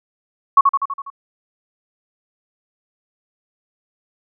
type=tone with echo; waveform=sine; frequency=1108.7 Hz; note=C#6; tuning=in tune; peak=-5 dBFS; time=0.57-0.61 s; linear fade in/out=5 ms; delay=82 ms; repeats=6; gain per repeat=-4 dB; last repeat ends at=1.102 s; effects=none